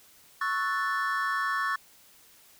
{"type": "chord", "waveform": "triangle", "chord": "F# minor seventh", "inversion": "second", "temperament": "equal", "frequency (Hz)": [1108.7, 1318.5, 1480, 1760], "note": ["C#6", "E6", "F#6", "A6"], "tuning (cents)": [0, 0, 0, 0], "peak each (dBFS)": [-28, -33, -33, -29], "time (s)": [0.41, 1.76], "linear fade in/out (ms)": 5, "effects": ["white hiss -57 dBFS RMS until 2.59 s"]}